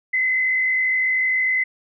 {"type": "tone with frequency modulation", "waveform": "sine", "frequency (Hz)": 2039, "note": "C7", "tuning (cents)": -45, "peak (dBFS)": -17, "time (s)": [0.13, 1.64], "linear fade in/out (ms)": 10, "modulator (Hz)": 47.1, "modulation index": 0.83, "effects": []}